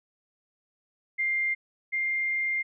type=tone pair in turn; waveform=sine; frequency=2100 / 2108 Hz; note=C7 / C7; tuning=+6 / +12 cents; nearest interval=unison; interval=6 cents; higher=second; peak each=-24 / -25 dBFS; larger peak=first; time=1.18-1.55 / 1.92-2.63 s; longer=second; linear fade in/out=20 ms; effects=none